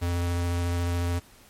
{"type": "tone with vibrato", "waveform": "square", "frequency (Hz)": 86.9, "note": "F2", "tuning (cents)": -8, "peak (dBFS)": -25, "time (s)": [0.01, 1.2], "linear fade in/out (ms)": 20, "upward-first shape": "sine", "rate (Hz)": 14, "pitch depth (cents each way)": 11, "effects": ["pink hiss -54 dBFS RMS until 1.49 s", "MP3 64 kbps"]}